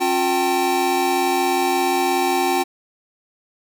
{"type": "tone cluster", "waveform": "square", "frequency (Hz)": [271.3, 356.7, 777, 889], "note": ["C#4", "F4", "G5", "A5"], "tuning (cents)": [-37, 37, -16, 18], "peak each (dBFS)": [-27, -22, -21, -27], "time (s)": [0, 2.64], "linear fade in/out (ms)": 20, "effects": []}